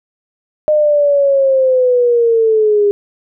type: linear sweep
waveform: sine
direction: down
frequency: 612 to 404.1 Hz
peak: -8 dBFS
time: 0.68-2.91 s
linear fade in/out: 0 ms
effects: none